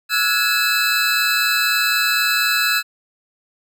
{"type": "tone cluster", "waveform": "square", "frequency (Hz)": [1327, 1451, 1676, 2610, 4021], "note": ["E6", "F#6", "G#6", "E7", "B7"], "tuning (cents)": [11, -34, 15, -18, 30], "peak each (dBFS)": [-26, -23, -23, -22, -22], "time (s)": [0.09, 2.83], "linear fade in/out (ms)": 50, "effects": []}